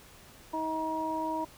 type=harmonic tone; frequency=317.1 Hz; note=D#4; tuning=33 cents sharp; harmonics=1 / 2 / 3; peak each=-35 / -37 / -32 dBFS; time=0.53-1.45 s; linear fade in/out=10 ms; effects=pink hiss -54 dBFS RMS until 1.57 s